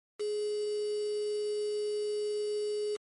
sine tone with quantisation, 418.4 Hz, G#4, 13 cents sharp, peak -30 dBFS, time 0.19-2.97 s, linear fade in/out 20 ms, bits 7, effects MP3 48 kbps

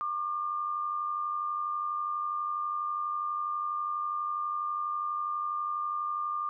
sine tone pair together, 1107.8 / 1200 Hz, C#6 / D6, -1 / +37 cents, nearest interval minor second, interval 138 cents, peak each -39 / -30 dBFS, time 0.01-6.49 s, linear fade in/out 0 ms, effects none

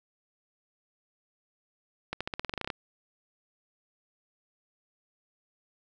accelerating click train, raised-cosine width 0.3 ms, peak -16 dBFS, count 13, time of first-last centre 2.13-2.702 s, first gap 76 ms, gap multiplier 0.91, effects none

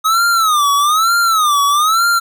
square tone with vibrato, 1256 Hz, D#6, 16 cents sharp, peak -11 dBFS, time 0.04-2.2 s, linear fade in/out 20 ms, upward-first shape sine, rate 1.1 Hz, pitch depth 180 cents each way, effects none

